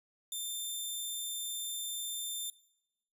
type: tone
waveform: 10% pulse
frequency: 3579 Hz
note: A7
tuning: 29 cents sharp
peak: -28 dBFS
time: 0.32-2.5 s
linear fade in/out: 2 ms
effects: noise-tail reverb RT60 0.8 s tail -19 dB re dry + resampled to 32000 Hz